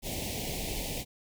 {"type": "band-stop noise", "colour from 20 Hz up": "pink", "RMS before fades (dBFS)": -35, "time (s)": [0.02, 1.05], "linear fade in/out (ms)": 50, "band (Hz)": [840, 2100], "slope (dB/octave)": 48, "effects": []}